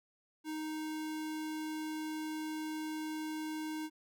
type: tone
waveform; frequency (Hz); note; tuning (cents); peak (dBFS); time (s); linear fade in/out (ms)
square; 311.1; D#4; 0; -38; 0.44-3.9; 50
effects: none